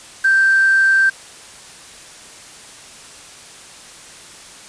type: tone with quantisation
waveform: sine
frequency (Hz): 1568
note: G6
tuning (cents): 0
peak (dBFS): -10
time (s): 0.24-1.1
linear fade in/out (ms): 10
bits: 5
effects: white hiss -39 dBFS RMS until 4.68 s + resampled to 22050 Hz